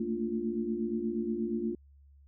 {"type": "chord", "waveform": "sine", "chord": "Bb major seventh", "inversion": "third", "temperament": "equal with one note detuned", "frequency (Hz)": [220, 228.4, 293.7, 349.2], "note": ["A3", "Bb3", "D4", "F4"], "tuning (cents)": [0, -35, 0, 0], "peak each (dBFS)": [-36, -34, -40, -34], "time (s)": [0, 1.75], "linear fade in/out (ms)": 5, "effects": ["added 70 Hz sine -55 dBFS peak until 2.27 s"]}